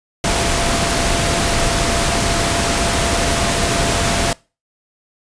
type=tone in noise; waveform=sine; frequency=682 Hz; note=F5; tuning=41 cents flat; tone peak=-24 dBFS; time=0.24-4.33 s; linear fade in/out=2 ms; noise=pink; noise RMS=-17 dBFS; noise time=0.24-4.33 s; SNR=-10 dB; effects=noise-tail reverb RT60 0.3 s tail -23 dB re dry + resampled to 22050 Hz